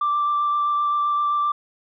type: tone with vibrato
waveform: sine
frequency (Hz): 1174.7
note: D6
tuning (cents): 0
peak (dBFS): -17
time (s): 0.01-1.52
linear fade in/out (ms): 5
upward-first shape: sine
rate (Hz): 7.7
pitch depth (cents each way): 10
effects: tanh soft clip ceiling -15 dBFS